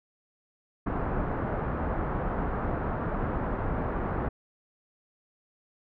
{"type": "low-pass noise", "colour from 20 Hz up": "pink", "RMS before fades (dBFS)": -30, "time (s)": [0.86, 4.29], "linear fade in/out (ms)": 10, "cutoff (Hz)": 1400, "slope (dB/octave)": 24, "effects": []}